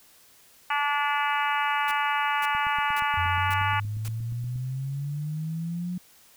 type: harmonic tone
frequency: 289.5 Hz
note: D4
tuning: 25 cents flat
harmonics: 3 / 4 / 5 / 6 / 7 / 8 / 9 / 10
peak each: -27 / -29 / -31 / -33 / -34 / -35 / -36 / -37 dBFS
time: 0.7-3.8 s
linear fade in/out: 5 ms
type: noise bursts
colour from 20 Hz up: white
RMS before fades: -40 dBFS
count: 5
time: 1.88-4.08 s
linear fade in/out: 0 ms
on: 32 ms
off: 510 ms
type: click train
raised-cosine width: 5 ms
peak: -31 dBFS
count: 18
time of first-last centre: 2.55-4.559 s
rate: 8.46 Hz
type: exponential sweep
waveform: sine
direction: up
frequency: 87.31 to 181.8 Hz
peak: -28 dBFS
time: 3.17-5.98 s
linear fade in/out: 5 ms
effects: white hiss -56 dBFS RMS until 6.36 s